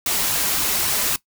white noise with flanger, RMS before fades -21 dBFS, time 0.06-1.16 s, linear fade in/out 2 ms, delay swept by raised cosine 0.71 to 5.21 ms, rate 3.7 Hz, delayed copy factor +0.5, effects noise-tail reverb RT60 0.1 s tail -19 dB re dry

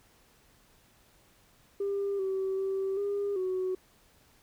sine tone with pitch steps, 398.8 / 383 / 386.3 / 403.9 / 371.8 Hz, G4 / G4 / G4 / G#4 / F#4, +30 / -40 / -25 / -48 / +8 cents, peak -27 dBFS, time 1.8-3.75 s, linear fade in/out 5 ms, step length 390 ms, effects tanh soft clip ceiling -25 dBFS + pink hiss -63 dBFS RMS until 4.42 s

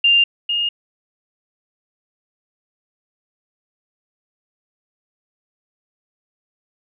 sine tone pair in turn, 2794 / 2841 Hz, F7 / F7, 0 / +29 cents, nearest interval unison, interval 29 cents, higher second, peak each -10 / -17 dBFS, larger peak first, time 0.04-0.24 / 0.49-0.69 s, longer neither, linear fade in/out 5 ms, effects none

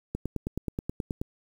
click train, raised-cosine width 3 ms, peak -17 dBFS, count 11, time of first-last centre 0.15-1.215 s, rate 9.39 Hz, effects 8-bit

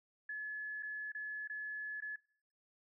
sine tone with dropouts, 1710 Hz, A6, 50 cents flat, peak -39 dBFS, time 0.29-2.16 s, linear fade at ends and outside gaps 5 ms, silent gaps 0.826-0.83 / 1.12-1.148 / 1.476-1.497 / 2.005-2.021 s, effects noise-tail reverb RT60 0.6 s tail -24 dB re dry

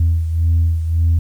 sine beating tone pair, 82.41 / 84.21 Hz, E2 / E2, 0 / +37 cents, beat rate 1.8 Hz, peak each -12 / -19 dBFS, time 0-1.19 s, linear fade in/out 5 ms, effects tanh soft clip ceiling -8 dBFS + 8-bit

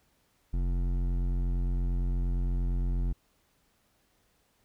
sine tone with hard clipping, 44.34 Hz, F1, 27 cents sharp, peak -28 dBFS, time 0.53-3.13 s, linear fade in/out 10 ms, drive 12 dB, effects pink hiss -70 dBFS RMS until 4.64 s

